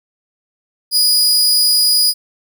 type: tone with amplitude modulation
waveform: sawtooth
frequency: 4925 Hz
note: D#8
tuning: 19 cents flat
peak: -5 dBFS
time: 0.91-2.14 s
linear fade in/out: 50 ms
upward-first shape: sine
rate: 277 Hz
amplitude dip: 50%
effects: none